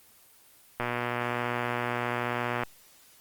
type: click train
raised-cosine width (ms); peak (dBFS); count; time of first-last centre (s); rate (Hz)
0.5; -14; 223; 0.8-2.635; 121
effects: white hiss -57 dBFS RMS until 3.2 s + Opus 24 kbps